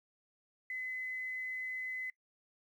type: tone with quantisation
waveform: sine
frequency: 2027 Hz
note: B6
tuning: 45 cents sharp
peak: -37 dBFS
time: 0.7-2.1 s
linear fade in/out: 2 ms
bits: 11
effects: noise-tail reverb RT60 0.1 s tail -21 dB re dry